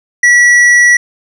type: tone with hard clipping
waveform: sine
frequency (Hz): 1940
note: B6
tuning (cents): -31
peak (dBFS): -5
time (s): 0.23-0.97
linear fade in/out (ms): 5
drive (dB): 7
effects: none